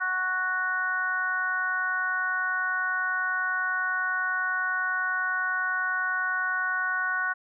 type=harmonic tone; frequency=370 Hz; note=F#4; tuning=in tune; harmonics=2 / 3 / 4 / 5; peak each=-38 / -32 / -26 / -35 dBFS; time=0-7.34 s; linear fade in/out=20 ms; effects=none